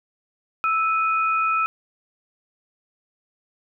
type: tone pair together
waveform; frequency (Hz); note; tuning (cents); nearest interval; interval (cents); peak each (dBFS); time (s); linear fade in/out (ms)
sine; 1316.3 / 2489; E6 / D#7; -3 / 0; major seventh; 1103; -19 / -26; 0.64-1.66; 0
effects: none